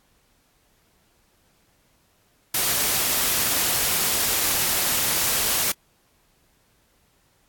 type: noise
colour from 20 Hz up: white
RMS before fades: -22 dBFS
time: 2.54-5.72 s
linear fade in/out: 5 ms
effects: pink hiss -63 dBFS RMS until 7.48 s + AAC 64 kbps